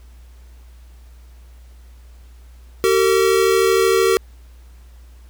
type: tone pair together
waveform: square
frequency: 382.8 / 455.9 Hz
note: G4 / A#4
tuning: -41 / -39 cents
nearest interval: minor third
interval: 302 cents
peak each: -16 / -17 dBFS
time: 2.84-4.17 s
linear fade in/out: 0 ms
effects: added 60 Hz sine -40 dBFS peak until 5.29 s + pink hiss -56 dBFS RMS until 5.29 s